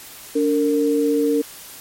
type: tone pair together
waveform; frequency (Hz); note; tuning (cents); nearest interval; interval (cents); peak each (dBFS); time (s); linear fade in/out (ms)
sine; 288.6 / 458.2; D4 / A#4; -30 / -30; minor sixth; 800; -18; 0.35-1.42; 10
effects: white hiss -39 dBFS RMS until 1.8 s + MP3 64 kbps